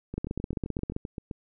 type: two click trains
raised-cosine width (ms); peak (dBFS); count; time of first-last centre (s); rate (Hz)
3; -22 / -17; 10 / 13; 0.14-1.312 / 0.18-0.964; 7.68 / 15.3
effects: none